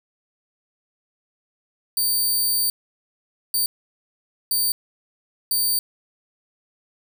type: tone bursts at uneven times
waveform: 10% pulse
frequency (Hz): 4600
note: D8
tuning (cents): -37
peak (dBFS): -12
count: 4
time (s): 1.97-2.7 / 3.54-3.66 / 4.51-4.72 / 5.51-5.79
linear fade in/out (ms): 2
effects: none